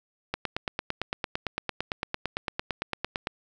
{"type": "click train", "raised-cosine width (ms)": 0.3, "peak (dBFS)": -12, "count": 27, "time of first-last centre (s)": [0.34, 3.271], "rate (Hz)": 8.87, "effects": []}